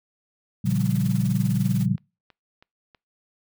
sine chord, G half-diminished seventh, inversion first, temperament just, 117.6 / 141.12 / 176.4 / 196 Hz, Bb2 / Db3 / F3 / G3, +16 / +31 / +18 / 0 cents, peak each -25 dBFS, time 0.64-1.96 s, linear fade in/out 10 ms
white noise with tremolo, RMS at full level -38 dBFS, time 0.65-1.86 s, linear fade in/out 20 ms, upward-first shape triangle, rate 20 Hz, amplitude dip 80%
click train, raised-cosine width 0.3 ms, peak -34 dBFS, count 4, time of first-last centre 1.98-2.948 s, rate 3.1 Hz
effects noise-tail reverb RT60 0.3 s tail -26 dB re dry

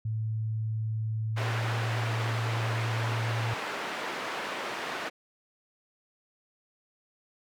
sine tone with pitch glide, 110 to 113.75 Hz, A2 to A#2, 0 to -42 cents, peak -28 dBFS, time 0.05-3.54 s, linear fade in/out 5 ms, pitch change +58 cents, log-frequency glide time 1.32-1.49 s
white band-pass noise, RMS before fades -35 dBFS, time 1.36-5.1 s, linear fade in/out 20 ms, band 250 to 1900 Hz, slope 12 dB/octave
effects none

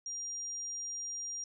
sine tone, 5700 Hz, F8, 34 cents sharp, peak -37 dBFS, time 0.06-1.44 s, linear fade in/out 2 ms, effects none

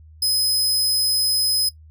sawtooth tone, 5060 Hz, D#8, 28 cents sharp, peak -15 dBFS, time 0.22-1.69 s, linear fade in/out 5 ms, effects noise-tail reverb RT60 0.1 s tail -17 dB re dry + added 78 Hz sine -43 dBFS peak until 1.9 s

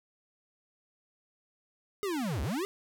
square linear two-way sweep, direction down then up, 422.3 to 58.27 to 415.7 Hz, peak -31 dBFS, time 2.03-2.65 s, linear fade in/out 0 ms, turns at 2.42 s, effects none

